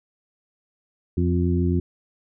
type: harmonic tone with a mistuned harmonic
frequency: 87.31 Hz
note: F2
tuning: in tune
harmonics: 1 / 2 / 3 / 4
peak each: -21 / -24 / -26 / -27 dBFS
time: 1.17-1.8 s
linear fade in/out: 5 ms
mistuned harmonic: 4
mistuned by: +18 cents
effects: none